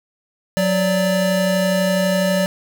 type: tone pair together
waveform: square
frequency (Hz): 183.63 / 583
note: F#3 / D5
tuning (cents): -13 / -13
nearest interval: octave + minor sixth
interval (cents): 2000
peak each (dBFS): -19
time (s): 0.57-2.46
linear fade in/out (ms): 0
effects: none